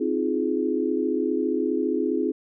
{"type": "chord", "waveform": "sine", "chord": "F minor seventh", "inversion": "second", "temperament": "just", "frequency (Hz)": [261.9, 314.3, 349.2, 419.1], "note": ["C4", "Eb4", "F4", "Ab4"], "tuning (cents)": [2, 18, 0, 16], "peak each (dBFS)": -27, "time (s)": [0, 2.32], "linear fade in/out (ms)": 10, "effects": []}